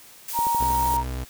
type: noise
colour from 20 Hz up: blue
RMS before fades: -32 dBFS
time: 0.28-0.97 s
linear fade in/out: 5 ms
type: tone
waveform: sine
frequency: 937 Hz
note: A#5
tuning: 9 cents sharp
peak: -20 dBFS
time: 0.33-1.04 s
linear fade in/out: 50 ms
type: click train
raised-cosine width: 2 ms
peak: -22 dBFS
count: 8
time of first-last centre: 0.39-0.941 s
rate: 12.7 Hz
type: tone with vibrato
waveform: 35% pulse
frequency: 63.9 Hz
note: C2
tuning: 40 cents flat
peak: -26 dBFS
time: 0.59-1.25 s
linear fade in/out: 20 ms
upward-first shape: triangle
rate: 19 Hz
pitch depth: 28 cents each way
effects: white hiss -48 dBFS RMS until 1.29 s